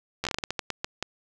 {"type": "slowing click train", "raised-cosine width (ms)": 0.2, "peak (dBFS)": -11, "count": 13, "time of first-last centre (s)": [0.24, 1.026], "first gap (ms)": 12, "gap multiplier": 1.28, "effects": []}